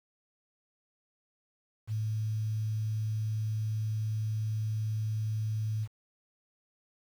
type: tone with quantisation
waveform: sine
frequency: 108.7 Hz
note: A2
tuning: 21 cents flat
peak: -29 dBFS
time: 1.87-5.88 s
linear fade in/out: 50 ms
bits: 9
effects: none